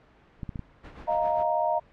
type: clicks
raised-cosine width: 5 ms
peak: -22 dBFS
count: 4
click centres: 0.432 / 0.492 / 0.558 / 0.593 s
type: noise with tremolo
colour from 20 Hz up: pink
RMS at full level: -42 dBFS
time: 0.83-1.44 s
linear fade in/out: 20 ms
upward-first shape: sine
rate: 7.4 Hz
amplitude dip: 60%
type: chord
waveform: sine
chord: Eb suspended second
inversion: none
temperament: equal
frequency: 622.3 / 698.5 / 932.3 Hz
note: Eb5 / F5 / Bb5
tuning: 0 / 0 / 0 cents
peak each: -27 dBFS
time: 1.07-1.8 s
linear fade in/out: 20 ms
effects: pink hiss -57 dBFS RMS until 1.92 s + low-pass 2000 Hz 12 dB/octave